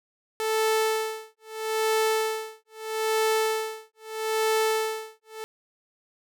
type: tone with tremolo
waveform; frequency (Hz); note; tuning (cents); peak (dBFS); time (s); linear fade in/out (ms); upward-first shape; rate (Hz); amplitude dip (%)
sawtooth; 439.2; A4; -3; -17; 0.4-5.44; 0; sine; 0.78; 100
effects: none